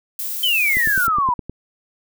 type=noise; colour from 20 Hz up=violet; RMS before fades=-26 dBFS; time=0.19-1.07 s; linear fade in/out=2 ms
type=exponential sweep; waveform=sine; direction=down; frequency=3136 to 952 Hz; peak=-15 dBFS; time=0.43-1.34 s; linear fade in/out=5 ms
type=click train; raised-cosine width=3 ms; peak=-17 dBFS; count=8; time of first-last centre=0.77-1.496 s; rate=9.64 Hz
effects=none